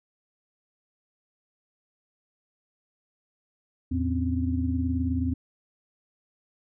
sine tone cluster, 82.5 / 110.7 / 257.5 / 276.5 Hz, E2 / A2 / C4 / C#4, +2 / +11 / -28 / -4 cents, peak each -27 / -34 / -27 / -36 dBFS, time 3.91-5.34 s, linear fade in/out 10 ms, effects none

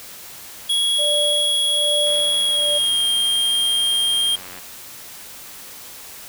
square tone with pitch glide, 3327 to 3212 Hz, G#7 to G7, +2 to +41 cents, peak -17 dBFS, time 0.69-4.36 s, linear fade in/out 10 ms, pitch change -61 cents, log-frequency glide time 2.38-3.07 s
sine tone with tremolo, 587.3 Hz, D5, in tune, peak -21 dBFS, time 0.98-2.79 s, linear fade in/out 20 ms, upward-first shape sine, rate 1.2 Hz, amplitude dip 90%
click train, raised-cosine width 0.3 ms, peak -22 dBFS, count 230, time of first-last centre 2.07-4.586 s, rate 91 Hz
effects white hiss -38 dBFS RMS until 6.28 s

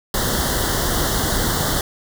pink band-stop noise, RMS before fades -20 dBFS, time 0.14-1.81 s, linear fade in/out 2 ms, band 2000 to 3000 Hz, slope 96 dB/octave, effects none

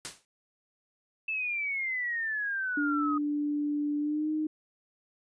white noise with exponential decay, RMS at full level -33 dBFS, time 0.05-0.25 s, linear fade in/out 0 ms, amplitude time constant 42 ms
sine exponential sweep, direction down, 2648 to 1238 Hz, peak -29 dBFS, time 1.28-3.18 s, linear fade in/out 5 ms
sine tone with pitch glide, 293.7 to 308.8 Hz, D4 to D#4, 0 to -13 cents, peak -27 dBFS, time 2.77-4.47 s, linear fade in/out 5 ms, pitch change +87 cents, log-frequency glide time 3.99-4.3 s
effects resampled to 22050 Hz

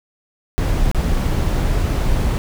brown noise with dropouts, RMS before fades -17 dBFS, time 0.58-2.38 s, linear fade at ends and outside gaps 0 ms, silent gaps 0.914-0.947 s, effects none

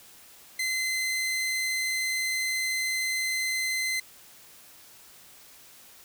sawtooth tone, 2059 Hz, C7, 28 cents flat, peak -23 dBFS, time 0.59-4 s, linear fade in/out 5 ms, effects white hiss -52 dBFS RMS until 6.04 s

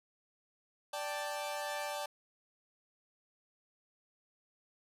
sawtooth chord, D suspended fourth, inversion none, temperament equal, 587.3 / 784 / 880 Hz, D5 / G5 / A5, 0 / 0 / 0 cents, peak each -36 / -39 / -38 dBFS, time 0.93-2.06 s, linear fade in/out 5 ms, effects resampled to 32000 Hz

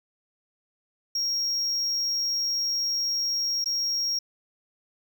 triangle tone with dropouts, 5588 Hz, F8, in tune, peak -23 dBFS, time 1.15-4.19 s, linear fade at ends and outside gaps 5 ms, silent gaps 3.643-3.658 s, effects none

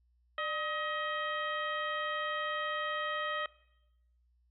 harmonic tone with a mistuned harmonic, 632 Hz, D#5, 27 cents sharp, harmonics 1 / 2 / 3 / 4 / 5 / 6, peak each -39 / -36 / -38 / -47 / -42 / -52 dBFS, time 0.38-3.46 s, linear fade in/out 2 ms, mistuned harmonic 1, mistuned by -92 cents, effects noise-tail reverb RT60 0.9 s tail -20 dB re dry + added 60 Hz sine -67 dBFS peak until 4.5 s

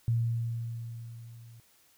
sine tone with level ramp, 116.2 Hz, A#2, 5 cents flat, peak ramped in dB -23 to -49 dBFS, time 0.08-1.6 s, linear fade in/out 0 ms, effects white hiss -64 dBFS RMS until 1.97 s

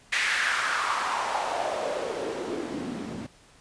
white noise with band-pass filter sweep, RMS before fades -29 dBFS, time 0.12-3.27 s, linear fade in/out 10 ms, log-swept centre 2100 to 200 Hz, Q 3.2, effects pink hiss -56 dBFS RMS until 3.6 s + resampled to 22050 Hz

